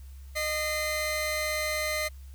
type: tone pair together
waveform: sawtooth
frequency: 614.2 / 2066 Hz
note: D#5 / C7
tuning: -23 / -22 cents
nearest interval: octave + major sixth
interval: 2101 cents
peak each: -27 dBFS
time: 0.35-2.09 s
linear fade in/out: 20 ms
effects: added 67 Hz sine -42 dBFS peak until 2.34 s + white hiss -61 dBFS RMS until 2.34 s